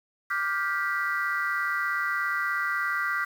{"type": "chord", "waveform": "sine", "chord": "G dominant seventh", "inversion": "second", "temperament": "just", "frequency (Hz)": [1176, 1411.2, 1568, 1960], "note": ["D6", "F6", "G6", "B6"], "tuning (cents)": [2, 18, 0, -14], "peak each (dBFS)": -30, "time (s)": [0.3, 3.25], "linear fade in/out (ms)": 10, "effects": ["tanh soft clip ceiling -17 dBFS", "8-bit"]}